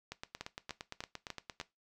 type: two click trains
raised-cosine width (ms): 0.2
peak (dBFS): -22 / -24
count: 5 / 14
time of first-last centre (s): 0.41-1.6 / 0.12-1.613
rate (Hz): 3.36 / 8.71
effects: noise-tail reverb RT60 0.2 s tail -17 dB re dry